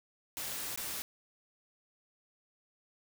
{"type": "noise with dropouts", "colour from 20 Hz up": "white", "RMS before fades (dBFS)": -39, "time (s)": [0.37, 1.02], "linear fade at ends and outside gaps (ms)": 0, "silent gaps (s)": [0.76, 0.775], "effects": []}